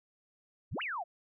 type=exponential two-way sweep; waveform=sine; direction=up then down; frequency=56.6 to 2982 to 628 Hz; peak=-34 dBFS; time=0.71-1.04 s; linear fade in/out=20 ms; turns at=0.82 s; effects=none